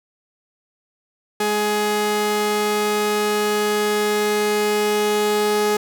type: tone pair together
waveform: sawtooth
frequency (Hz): 209.7 / 419.3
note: G#3 / G#4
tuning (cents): +17 / +17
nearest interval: octave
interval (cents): 1200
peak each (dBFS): -22 / -14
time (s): 1.4-5.77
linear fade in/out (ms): 5
effects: none